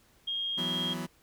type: tone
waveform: sine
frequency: 3243 Hz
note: G#7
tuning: 42 cents flat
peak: -30 dBFS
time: 0.27-0.94 s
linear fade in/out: 10 ms
type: chord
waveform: sawtooth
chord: E suspended second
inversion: none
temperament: just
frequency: 164.81 / 185.42 / 247.2 Hz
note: E3 / F#3 / B3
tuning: 0 / +4 / +2 cents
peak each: -34 dBFS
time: 0.57-1.07 s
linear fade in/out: 20 ms
effects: pink hiss -64 dBFS RMS until 1.22 s